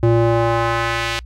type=tone with band-pass filter sweep; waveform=square; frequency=116 Hz; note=A#2; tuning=8 cents flat; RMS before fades=-17 dBFS; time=0.03-1.19 s; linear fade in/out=0 ms; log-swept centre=310 to 3100 Hz; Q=1; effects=noise-tail reverb RT60 0.1 s tail -26 dB re dry + added 60 Hz sine -32 dBFS peak until 1.25 s